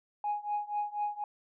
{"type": "tone with tremolo", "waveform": "sine", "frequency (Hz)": 830.6, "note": "G#5", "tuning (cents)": 0, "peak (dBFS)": -26, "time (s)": [0.24, 1.24], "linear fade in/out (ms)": 2, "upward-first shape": "triangle", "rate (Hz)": 4.1, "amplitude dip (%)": 95, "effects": ["tanh soft clip ceiling -25 dBFS"]}